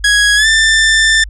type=tone with pitch glide; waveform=sawtooth; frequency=1661.2 to 1780.4 Hz; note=G#6 to A6; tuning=0 to +20 cents; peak=-4 dBFS; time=0.04-1.24 s; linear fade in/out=5 ms; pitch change=+120 cents; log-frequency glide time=0.36-0.47 s; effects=added 50 Hz sine -25 dBFS peak until 1.29 s + resampled to 22050 Hz